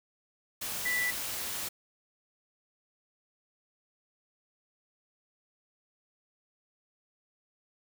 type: tone in noise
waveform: sine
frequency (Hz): 1975.5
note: B6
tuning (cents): 0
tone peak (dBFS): -28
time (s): 0.85-1.11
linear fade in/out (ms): 10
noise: white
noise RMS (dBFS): -36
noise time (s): 0.61-1.69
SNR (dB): +5
effects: none